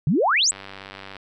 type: exponential sweep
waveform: sine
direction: up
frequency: 128.8 to 8372 Hz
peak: -16 dBFS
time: 0.07-0.51 s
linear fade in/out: 2 ms
type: click train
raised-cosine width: 0.3 ms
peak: -21 dBFS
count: 64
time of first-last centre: 0.52-1.167 s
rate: 97.4 Hz
effects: none